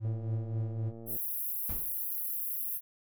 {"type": "tone with tremolo", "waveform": "triangle", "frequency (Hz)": 109.7, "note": "A2", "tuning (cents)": -5, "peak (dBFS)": -27, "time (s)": [0, 0.93], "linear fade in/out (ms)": 50, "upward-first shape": "triangle", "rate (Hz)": 3.7, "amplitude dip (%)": 55}
{"type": "click train", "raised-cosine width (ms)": 2, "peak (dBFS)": -34, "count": 128, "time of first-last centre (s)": [0.05, 1.164], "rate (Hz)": 114}
{"type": "high-pass noise", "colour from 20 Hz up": "pink", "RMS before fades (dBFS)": -35, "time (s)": [1.06, 2.81], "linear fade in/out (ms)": 50, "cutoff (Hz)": 11000, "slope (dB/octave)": 96}
{"type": "noise with exponential decay", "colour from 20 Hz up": "brown", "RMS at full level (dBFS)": -35, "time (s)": [1.69, 2.03], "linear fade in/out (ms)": 1, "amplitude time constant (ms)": 73}
{"effects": []}